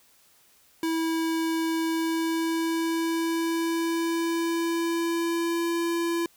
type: tone with pitch glide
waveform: square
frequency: 325.9 to 338 Hz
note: E4 to E4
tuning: -20 to +43 cents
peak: -25 dBFS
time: 0.83-6.26 s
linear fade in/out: 2 ms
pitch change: +63 cents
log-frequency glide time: 1.85-5.79 s
effects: white hiss -60 dBFS RMS until 6.36 s